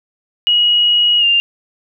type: tone with pitch glide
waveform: sine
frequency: 2900 to 2796 Hz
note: F#7 to F7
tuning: -35 to +1 cents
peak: -9 dBFS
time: 0.47-1.4 s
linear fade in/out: 0 ms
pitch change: -64 cents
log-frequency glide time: 1.19-1.25 s
effects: none